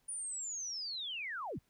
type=linear sweep; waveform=sine; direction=down; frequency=9620 to 58.27 Hz; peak=-38 dBFS; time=0.08-1.59 s; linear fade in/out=10 ms; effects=pink hiss -75 dBFS RMS until 1.69 s